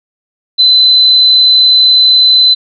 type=tone; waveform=sine; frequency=4032 Hz; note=B7; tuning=35 cents sharp; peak=-3 dBFS; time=0.58-2.55 s; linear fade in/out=20 ms; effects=none